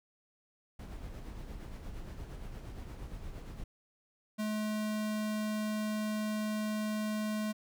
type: noise with tremolo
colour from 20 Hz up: brown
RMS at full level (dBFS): -42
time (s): 0.79-3.64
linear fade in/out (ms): 5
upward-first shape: sine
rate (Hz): 8.6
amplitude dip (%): 40
type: tone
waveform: square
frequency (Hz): 213.8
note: A3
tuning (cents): -49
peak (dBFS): -33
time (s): 4.38-7.53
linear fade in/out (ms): 20
effects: none